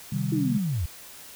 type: chord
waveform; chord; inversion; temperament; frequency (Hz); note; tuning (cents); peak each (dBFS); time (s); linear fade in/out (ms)
sine; C minor; none; equal with one note detuned; 130.81 / 153.95 / 196; C3 / Eb3 / G3; 0 / -18 / 0; -29; 0.12-0.58; 5
type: linear sweep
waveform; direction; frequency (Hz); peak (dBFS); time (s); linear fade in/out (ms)
sine; down; 329.6 to 69.3; -24; 0.32-0.86; 5
effects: white hiss -45 dBFS RMS until 1.35 s